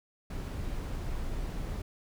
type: noise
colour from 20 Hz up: brown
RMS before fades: -35 dBFS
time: 0.3-1.82 s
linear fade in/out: 5 ms
effects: none